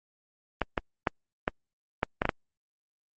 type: clicks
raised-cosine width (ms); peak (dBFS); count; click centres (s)
0.5; -9; 8; 0.617 / 0.778 / 1.072 / 1.479 / 2.031 / 2.219 / 2.254 / 2.292
effects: Opus 24 kbps